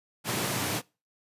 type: high-pass noise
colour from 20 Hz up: pink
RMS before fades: -30 dBFS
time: 0.24-0.82 s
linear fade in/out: 50 ms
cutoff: 100 Hz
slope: 48 dB/octave
effects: noise-tail reverb RT60 0.3 s tail -24 dB re dry + resampled to 32000 Hz